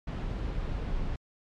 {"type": "noise", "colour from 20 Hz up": "brown", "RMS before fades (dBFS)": -32, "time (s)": [0.07, 1.16], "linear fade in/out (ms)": 5, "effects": ["low-pass 4000 Hz 12 dB/octave", "MP3 96 kbps"]}